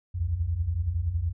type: tone cluster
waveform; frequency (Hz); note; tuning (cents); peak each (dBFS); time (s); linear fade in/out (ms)
sine; 62.4 / 77.2 / 87.9; B1 / D#2 / F2; +19 / -13 / +12; -34 / -32 / -26; 0.14-1.33; 20
effects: none